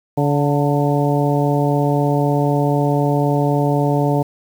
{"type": "harmonic tone with a mistuned harmonic", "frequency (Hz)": 143.9, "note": "D3", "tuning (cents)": -35, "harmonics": [1, 2, 3, 4, 5, 6], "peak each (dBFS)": [-17, -20, -22, -23, -24, -25], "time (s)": [0.17, 4.23], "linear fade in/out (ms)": 10, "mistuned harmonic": 6, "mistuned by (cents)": 56, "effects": ["7-bit"]}